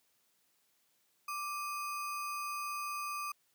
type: tone with sample-and-hold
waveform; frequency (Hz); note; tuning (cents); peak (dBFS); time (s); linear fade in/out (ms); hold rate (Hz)
sine; 1174.7; D6; 0; -36; 1.28-3.32; 5; 3675
effects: white hiss -74 dBFS RMS until 3.54 s + high-pass 100 Hz 12 dB/octave